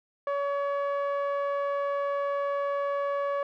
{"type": "tone with low-pass filter", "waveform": "sawtooth", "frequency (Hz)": 565, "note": "C#5", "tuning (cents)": 33, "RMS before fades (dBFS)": -29, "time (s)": [0.27, 3.43], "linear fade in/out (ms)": 2, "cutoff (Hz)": 1200, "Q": 1.3, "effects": []}